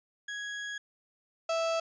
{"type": "tone pair in turn", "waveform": "35% pulse", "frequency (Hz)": [1661.2, 658.1], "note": ["G#6", "E5"], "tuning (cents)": [0, -3], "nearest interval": "octave + major third", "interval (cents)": 1603, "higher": "first", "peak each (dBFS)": [-34, -26], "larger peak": "second", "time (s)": [[0.28, 0.78], [1.49, 1.8]], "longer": "first", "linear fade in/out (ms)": 5, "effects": ["resampled to 16000 Hz"]}